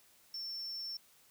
triangle tone, 5410 Hz, E8, 44 cents sharp, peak -38 dBFS, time 0.34-0.97 s, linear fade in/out 2 ms, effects white hiss -65 dBFS RMS until 1.3 s

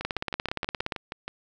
two click trains, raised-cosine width 0.3 ms, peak -17 / -12 dBFS, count 9 / 16, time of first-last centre 0.01-1.28 / 0.05-0.922 s, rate 6.3 / 17.2 Hz, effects none

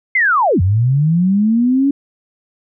sine linear two-way sweep, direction down then up, 2139 to 86.4 to 284.1 Hz, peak -10 dBFS, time 0.15-1.91 s, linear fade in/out 5 ms, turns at 0.61 s, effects none

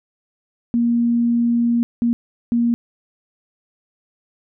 sine tone bursts at uneven times, 236 Hz, A#3, 22 cents sharp, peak -14 dBFS, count 3, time 0.74-1.83 / 2.02-2.13 / 2.52-2.74 s, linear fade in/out 0 ms, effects none

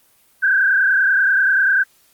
sine tone with frequency modulation, 1568 Hz, G6, in tune, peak -12 dBFS, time 0.42-1.84 s, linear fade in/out 20 ms, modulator 30.3 Hz, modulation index 2.2, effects white hiss -56 dBFS RMS until 2.13 s + Opus 32 kbps

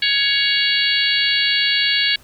harmonic tone with a mistuned harmonic, 557 Hz, C#5, 8 cents sharp, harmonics 3 / 4 / 5 / 6 / 7 / 8, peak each -22 / -22 / -22 / -22 / -22 / -22 dBFS, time 0.02-2.16 s, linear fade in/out 5 ms, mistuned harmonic 5, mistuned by +30 cents, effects pink hiss -49 dBFS RMS until 2.23 s

